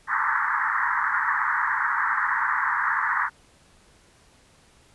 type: band-pass noise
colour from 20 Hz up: white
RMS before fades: -24 dBFS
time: 0.07-3.3 s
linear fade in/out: 50 ms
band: 880 to 1900 Hz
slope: 96 dB/octave
effects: pink hiss -57 dBFS RMS until 4.94 s + resampled to 24000 Hz